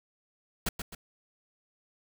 pink noise with echo, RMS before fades -29 dBFS, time 0.66-0.69 s, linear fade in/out 5 ms, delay 130 ms, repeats 2, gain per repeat -7 dB, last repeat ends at 0.95 s, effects none

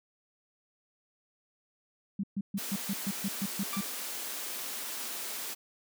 sine tone bursts, 197.9 Hz, G3, 17 cents sharp, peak -29 dBFS, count 10, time 2.19-3.81 s, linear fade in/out 5 ms, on 45 ms, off 130 ms
white high-pass noise, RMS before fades -38 dBFS, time 2.57-5.55 s, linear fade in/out 20 ms, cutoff 200 Hz, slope 48 dB/octave
sawtooth tone with exponential decay, 1174.7 Hz, D6, in tune, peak -30 dBFS, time 3.73-4 s, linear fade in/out 0 ms, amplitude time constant 57 ms
effects none

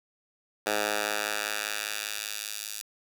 10% pulse tone with high-pass filter sweep, 105.1 Hz, G#2, 21 cents sharp, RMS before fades -32 dBFS, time 0.66-2.82 s, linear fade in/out 10 ms, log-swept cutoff 570 to 5100 Hz, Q 0.71, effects 8-bit

